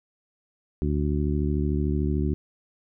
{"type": "harmonic tone", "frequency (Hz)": 73.42, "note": "D2", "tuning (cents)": 0, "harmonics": [1, 2, 3, 4, 5], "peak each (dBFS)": [-25, -28, -30, -31, -32], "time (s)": [0.82, 2.34], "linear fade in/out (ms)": 0, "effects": []}